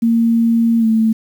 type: tone with pitch glide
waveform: sine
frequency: 230 to 222.2 Hz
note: A#3 to A3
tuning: -23 to +17 cents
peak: -10 dBFS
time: 0.02-1.13 s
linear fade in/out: 10 ms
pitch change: -60 cents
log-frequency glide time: 0.79-0.86 s
effects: 7-bit